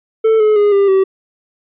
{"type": "tone with pitch steps", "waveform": "triangle", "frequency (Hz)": [443.2, 427.6, 412.6, 398.1, 384], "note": ["A4", "A4", "G#4", "G4", "G4"], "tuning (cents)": [13, -49, -11, 27, -36], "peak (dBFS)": -6, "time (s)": [0.24, 1.04], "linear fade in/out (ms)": 10, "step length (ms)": 160, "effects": ["resampled to 8000 Hz"]}